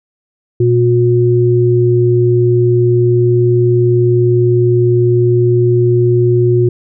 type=tone pair together; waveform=sine; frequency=120.1 / 359.9 Hz; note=B2 / F#4; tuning=-48 / -48 cents; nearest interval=octave + perfect fifth; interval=1900 cents; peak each=-10 dBFS; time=0.6-6.69 s; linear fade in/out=5 ms; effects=none